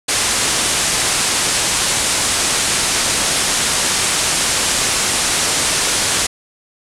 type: low-pass noise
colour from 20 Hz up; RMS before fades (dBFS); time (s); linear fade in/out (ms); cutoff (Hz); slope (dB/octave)
white; -17; 0.08-6.27; 10; 10000; 48
effects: none